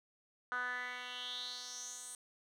10% pulse tone with band-pass filter sweep, 248.2 Hz, B3, 9 cents sharp, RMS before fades -43 dBFS, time 0.52-2.15 s, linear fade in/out 0 ms, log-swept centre 1400 to 8800 Hz, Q 5.1, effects none

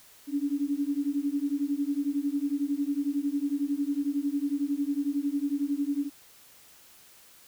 sine beating tone pair, 279.4 / 290.4 Hz, C#4 / D4, +14 / -19 cents, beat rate 11 Hz, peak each -29 dBFS, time 0.27-6.1 s, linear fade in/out 50 ms, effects white hiss -55 dBFS RMS until 7.47 s

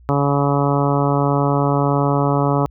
harmonic tone, 141.6 Hz, C#3, 37 cents sharp, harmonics 1 / 2 / 3 / 4 / 5 / 6 / 7 / 8 / 9, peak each -18 / -21 / -23 / -24 / -25 / -26 / -26 / -27 / -28 dBFS, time 0.09-2.66 s, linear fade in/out 0 ms, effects added 60 Hz sine -43 dBFS peak until 2.7 s

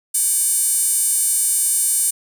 square tone with high-pass filter, 329.6 Hz, E4, in tune, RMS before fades -18 dBFS, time 0.14-2.11 s, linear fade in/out 10 ms, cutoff 9100 Hz, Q 4.5, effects none

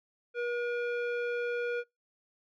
square tone with low-pass filter, 480 Hz, B4, 49 cents flat, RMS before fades -33 dBFS, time 0.34-1.84 s, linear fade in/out 50 ms, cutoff 2000 Hz, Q 2, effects noise-tail reverb RT60 0.2 s tail -25 dB re dry

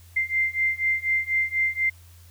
sine beating tone pair, 2088 / 2092.1 Hz, C7 / C7, -4 / -1 cents, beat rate 4.1 Hz, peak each -25 / -24 dBFS, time 0.16-1.9 s, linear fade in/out 10 ms, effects added 86 Hz sine -47 dBFS peak until 2.3 s + white hiss -56 dBFS RMS until 2.3 s

